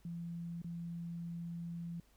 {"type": "tone with dropouts", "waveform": "sine", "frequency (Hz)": 169.8, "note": "F3", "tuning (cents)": -48, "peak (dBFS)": -40, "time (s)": [0.05, 2], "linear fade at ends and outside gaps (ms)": 2, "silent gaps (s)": [0.618, 0.644], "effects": ["added 50 Hz sine -67 dBFS peak until 2.16 s", "pink hiss -71 dBFS RMS until 2.16 s"]}